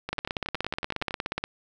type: two click trains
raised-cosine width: 0.3 ms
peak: -16 / -12 dBFS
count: 12 / 23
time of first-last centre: 0.09-1.109 / 0.13-1.44 s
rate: 10.8 / 16.8 Hz
effects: none